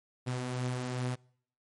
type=beating tone pair; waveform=sawtooth; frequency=123.47 / 125.97 Hz; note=B2 / B2; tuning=0 / +35 cents; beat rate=2.5 Hz; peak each=-37 / -29 dBFS; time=0.26-1.16 s; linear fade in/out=20 ms; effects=noise-tail reverb RT60 0.6 s tail -25 dB re dry + MP3 48 kbps